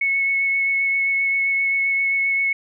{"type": "tone with vibrato", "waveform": "sine", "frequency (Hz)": 2200, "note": "C#7", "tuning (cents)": -14, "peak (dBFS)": -17, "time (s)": [0.01, 2.53], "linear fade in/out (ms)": 5, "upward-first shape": "sine", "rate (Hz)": 7.6, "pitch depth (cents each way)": 10, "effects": []}